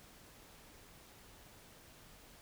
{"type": "silence", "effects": ["pink hiss -59 dBFS RMS until 2.41 s"]}